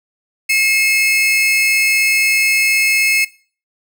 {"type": "tone pair together", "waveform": "40% pulse", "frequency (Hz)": [2153, 2597], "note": ["C7", "E7"], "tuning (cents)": [49, -26], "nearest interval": "minor third", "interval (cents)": 325, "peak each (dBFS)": -14, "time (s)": [0.49, 3.25], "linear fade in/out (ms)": 10, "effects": ["noise-tail reverb RT60 0.4 s tail -18 dB re dry"]}